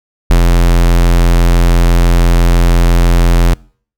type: tone with ADSR envelope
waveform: square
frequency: 43 Hz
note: F1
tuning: 26 cents flat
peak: -4 dBFS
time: 0.3-3.54 s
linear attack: 6 ms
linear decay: 96 ms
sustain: -2 dB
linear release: 7 ms
effects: noise-tail reverb RT60 0.5 s tail -26 dB re dry